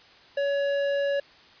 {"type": "tone with tanh clipping", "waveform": "sine", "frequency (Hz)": 563, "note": "C#5", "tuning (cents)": 27, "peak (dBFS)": -25, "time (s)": [0.37, 1.2], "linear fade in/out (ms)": 5, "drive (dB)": 13, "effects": ["white hiss -53 dBFS RMS until 1.6 s", "resampled to 11025 Hz"]}